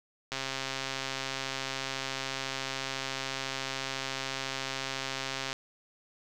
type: click train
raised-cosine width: 0.2 ms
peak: -16 dBFS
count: 699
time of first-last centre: 0.32-5.529 s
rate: 134 Hz
effects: none